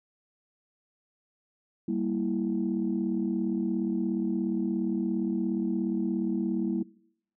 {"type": "chord", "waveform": "sine", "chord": "E diminished", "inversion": "first", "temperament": "equal", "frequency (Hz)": [196, 233.1, 329.6], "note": ["G3", "Bb3", "E4"], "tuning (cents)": [0, 0, 0], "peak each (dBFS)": -30, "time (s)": [1.88, 6.83], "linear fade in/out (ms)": 5, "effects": ["noise-tail reverb RT60 0.7 s tail -22 dB re dry", "tanh soft clip ceiling -18 dBFS"]}